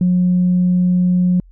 sine tone, 180 Hz, F#3, 47 cents flat, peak -10 dBFS, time 0.01-1.4 s, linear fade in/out 2 ms, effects tanh soft clip ceiling -7 dBFS + added 43 Hz sine -41 dBFS peak until 1.51 s

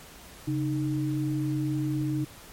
sine tone pair together, 136.75 / 307 Hz, C#3 / D#4, -23 / -23 cents, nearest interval octave + major second, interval 1400 cents, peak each -28 / -28 dBFS, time 0.47-2.25 s, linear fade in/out 10 ms, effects pink hiss -48 dBFS RMS until 2.52 s + MP3 64 kbps

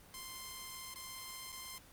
5% pulse tone with dropouts, 1046.5 Hz, C6, in tune, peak -33 dBFS, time 0.14-1.78 s, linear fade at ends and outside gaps 1 ms, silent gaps 0.94-0.958 / 1.52-1.526 s, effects pink hiss -59 dBFS RMS until 1.92 s + Opus 24 kbps

